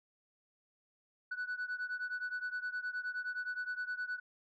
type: beating tone pair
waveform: sine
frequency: 1480 / 1489.6 Hz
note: F#6 / F#6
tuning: 0 / +11 cents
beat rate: 9.6 Hz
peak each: -37 / -39 dBFS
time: 1.31-4.2 s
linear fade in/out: 10 ms
effects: tanh soft clip ceiling -33 dBFS